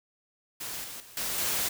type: noise with level steps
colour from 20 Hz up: white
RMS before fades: -37 / -41 / -50 / -32 / -29 dBFS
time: 0.6-1.69 s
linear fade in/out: 10 ms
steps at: 0.84 / 1 / 1.17 / 1.38 s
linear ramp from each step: 2 ms
effects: none